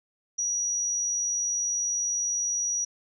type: tone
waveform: sine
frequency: 5800 Hz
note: F#8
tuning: 35 cents flat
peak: -25 dBFS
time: 0.38-2.85 s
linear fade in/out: 10 ms
effects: none